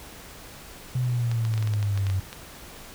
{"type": "exponential sweep", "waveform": "sine", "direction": "down", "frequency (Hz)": [127.8, 94.1], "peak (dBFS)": -22, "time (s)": [0.95, 2.2], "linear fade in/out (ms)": 5}
{"type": "clicks", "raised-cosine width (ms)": 0.2, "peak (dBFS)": -19, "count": 12, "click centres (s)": [1.315, 1.451, 1.539, 1.578, 1.626, 1.674, 1.737, 1.828, 1.976, 2.068, 2.1, 2.329]}
{"effects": ["pink hiss -44 dBFS RMS until 2.94 s"]}